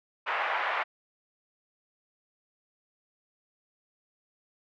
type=band-pass noise; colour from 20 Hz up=pink; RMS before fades=-30 dBFS; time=0.26-0.84 s; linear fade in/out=20 ms; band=690 to 2400 Hz; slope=24 dB/octave; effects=none